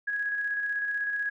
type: tone with tremolo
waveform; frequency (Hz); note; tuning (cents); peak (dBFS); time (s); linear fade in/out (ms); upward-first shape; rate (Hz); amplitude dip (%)
sine; 1662; G#6; +1; -26; 0.07-1.3; 10; square; 16; 30
effects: none